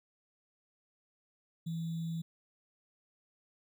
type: tone with sample-and-hold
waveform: sine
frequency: 164.81 Hz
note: E3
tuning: in tune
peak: -34 dBFS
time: 1.66-2.22 s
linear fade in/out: 10 ms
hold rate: 3675 Hz
effects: none